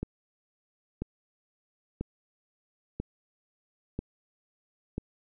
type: click train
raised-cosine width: 3 ms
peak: -19 dBFS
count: 6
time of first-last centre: 0.03-4.98 s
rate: 1.01 Hz
effects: none